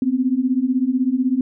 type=beating tone pair; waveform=sine; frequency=246.9 / 262.9 Hz; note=B3 / C4; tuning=0 / +8 cents; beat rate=16 Hz; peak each=-20 / -18 dBFS; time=0.02-1.41 s; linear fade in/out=2 ms; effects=none